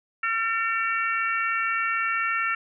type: harmonic tone with a mistuned harmonic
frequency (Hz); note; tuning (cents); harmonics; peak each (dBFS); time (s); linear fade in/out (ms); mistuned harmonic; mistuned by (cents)
454.4; A#4; -44; 3 / 4 / 5 / 6; -26 / -28 / -30 / -32; 0.23-2.55; 5; 4; -18
effects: none